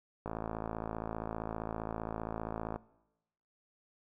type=click train; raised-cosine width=1 ms; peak=-23 dBFS; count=139; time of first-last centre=0.26-2.76 s; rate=55.2 Hz; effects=noise-tail reverb RT60 0.9 s tail -20 dB re dry